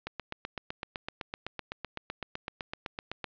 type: click train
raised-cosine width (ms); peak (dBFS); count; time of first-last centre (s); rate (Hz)
0.3; -19; 26; 0.07-3.243; 7.88
effects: resampled to 11025 Hz + 8-bit